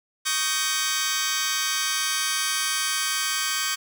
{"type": "chord", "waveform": "10% pulse", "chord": "Eb dominant seventh", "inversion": "third", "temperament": "just", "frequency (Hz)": [1120.1, 1244.5, 1555.6, 1866.8], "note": ["Db6", "Eb6", "G6", "Bb6"], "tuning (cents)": [18, 0, -14, 2], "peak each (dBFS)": [-21, -23, -18, -22], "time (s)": [0.25, 3.76], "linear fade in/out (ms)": 20, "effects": []}